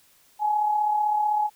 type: tone with amplitude modulation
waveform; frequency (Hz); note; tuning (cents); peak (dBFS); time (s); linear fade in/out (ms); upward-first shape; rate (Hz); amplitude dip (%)
sine; 843; G#5; +26; -18; 0.39-1.5; 50; sine; 35.8; 45
effects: white hiss -59 dBFS RMS until 1.55 s